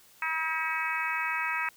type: harmonic tone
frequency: 320.4 Hz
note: E4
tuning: 49 cents flat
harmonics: 3 / 4 / 5 / 6 / 7 / 8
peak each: -35 / -35 / -35 / -35 / -35 / -35 dBFS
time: 0.22-1.69 s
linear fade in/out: 2 ms
effects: white hiss -58 dBFS RMS until 1.76 s